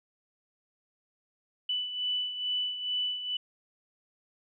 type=beating tone pair; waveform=sine; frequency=2981 / 2983.3 Hz; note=F#7 / F#7; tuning=+12 / +14 cents; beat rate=2.3 Hz; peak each=-30 / -37 dBFS; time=1.69-3.37 s; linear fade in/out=5 ms; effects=none